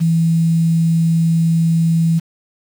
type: tone with quantisation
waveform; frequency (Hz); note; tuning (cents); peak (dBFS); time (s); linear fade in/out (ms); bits
sine; 164.81; E3; 0; -11; 0-2.2; 20; 6
effects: none